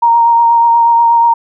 sine tone with vibrato, 932.3 Hz, A#5, in tune, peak -5 dBFS, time 0.02-1.34 s, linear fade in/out 10 ms, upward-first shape triangle, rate 8.3 Hz, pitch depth 19 cents each way, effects none

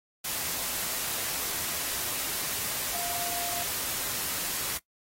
sine tone in noise, 698.5 Hz, F5, in tune, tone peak -38 dBFS, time 2.94-3.63 s, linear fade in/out 10 ms, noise white, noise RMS -32 dBFS, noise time 0.24-4.78 s, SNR -9 dB, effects noise-tail reverb RT60 0.1 s tail -18 dB re dry + AAC 48 kbps

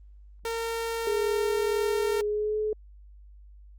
sawtooth tone, 457.4 Hz, A#4, 33 cents flat, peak -25 dBFS, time 0.45-2.21 s, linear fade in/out 2 ms
sine tone with pitch glide, 415.3 to 428 Hz, G#4 to A4, 0 to -48 cents, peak -25 dBFS, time 1.07-2.73 s, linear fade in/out 2 ms, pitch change +52 cents, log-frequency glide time 2.18-2.58 s
effects added 50 Hz sine -47 dBFS peak until 3.78 s + Opus 24 kbps

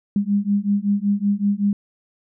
sine beating tone pair, 200 / 205.3 Hz, G3 / G#3, +35 / -20 cents, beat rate 5.3 Hz, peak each -20 dBFS, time 0.16-1.73 s, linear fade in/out 2 ms, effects none

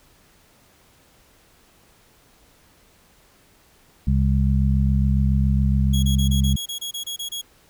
harmonic tone, 67.2 Hz, C2, 47 cents sharp, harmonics 1 / 2 / 3, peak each -18 / -21 / -23 dBFS, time 4.07-6.56 s, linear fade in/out 5 ms
sawtooth tone bursts, 3322 Hz, G#7, in tune, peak -24 dBFS, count 12, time 5.93-7.416 s, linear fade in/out 10 ms, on 100 ms, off 26 ms
effects pink hiss -56 dBFS RMS until 7.69 s

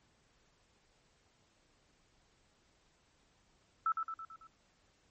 sine tone with echo, 1318.5 Hz, E6, in tune, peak -28 dBFS, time 3.86-3.92 s, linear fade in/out 2 ms, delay 110 ms, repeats 5, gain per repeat -5 dB, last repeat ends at 4.47 s, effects pink hiss -71 dBFS RMS until 5.1 s + MP3 32 kbps

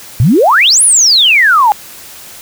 sine exponential two-way sweep, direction up then down, 102.2 to 10860 to 800 Hz, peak -4 dBFS, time 0.2-1.72 s, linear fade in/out 0 ms, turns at 0.83 s, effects white hiss -32 dBFS RMS until 2.41 s

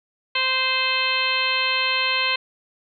harmonic tone, 520 Hz, C5, 11 cents flat, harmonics 1 / 2 / 3 / 4 / 5 / 6 / 7 / 8, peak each -34 / -27 / -30 / -27 / -24 / -26 / -34 / -27 dBFS, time 0.35-2.36 s, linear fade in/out 5 ms, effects none

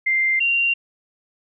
sine tone pair in turn, 2093 / 2766 Hz, C7 / F7, 0 / -17 cents, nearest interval perfect fourth, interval 483 cents, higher second, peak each -16 dBFS, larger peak neither, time 0.06-0.4 / 0.4-0.74 s, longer neither, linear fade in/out 10 ms, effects none

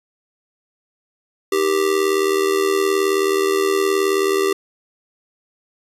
square tone with amplitude modulation, 392 Hz, G4, in tune, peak -13 dBFS, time 1.52-4.53 s, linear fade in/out 5 ms, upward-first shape sine, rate 79 Hz, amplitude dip 70%, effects resampled to 32000 Hz

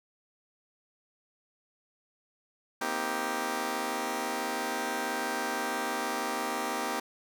10% pulse chord, C minor seventh, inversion third, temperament just, 235.5 / 261.6 / 314 / 392.4 Hz, Bb3 / C4 / Eb4 / G4, +18 / 0 / +16 / +2 cents, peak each -29 / -29 / -29 / -28 dBFS, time 2.81-7 s, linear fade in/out 5 ms, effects none

